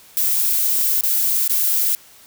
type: noise with dropouts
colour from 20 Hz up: violet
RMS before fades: -18 dBFS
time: 0.17-1.95 s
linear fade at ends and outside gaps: 0 ms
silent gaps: 1.009-1.035 / 1.477-1.496 s
effects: white hiss -47 dBFS RMS until 2.26 s